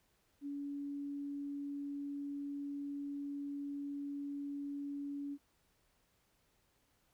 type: tone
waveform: sine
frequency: 284 Hz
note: C#4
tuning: 42 cents sharp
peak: -39 dBFS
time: 0.41-5.38 s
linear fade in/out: 50 ms
effects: pink hiss -75 dBFS RMS until 7.13 s